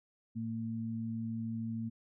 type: tone pair together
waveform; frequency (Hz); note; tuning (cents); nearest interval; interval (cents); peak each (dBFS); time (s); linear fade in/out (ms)
sine; 113.3 / 226.6; A#2 / A#3; -49 / -49; octave; 1200; -40 / -36; 0.35-1.9; 20
effects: none